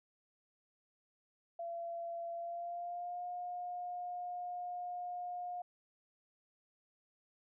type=tone with pitch glide; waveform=sine; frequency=680 to 713.4 Hz; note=F5 to F5; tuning=-46 to +37 cents; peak=-39 dBFS; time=1.59-5.62 s; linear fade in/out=5 ms; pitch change=+83 cents; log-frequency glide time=2.33-3.25 s; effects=none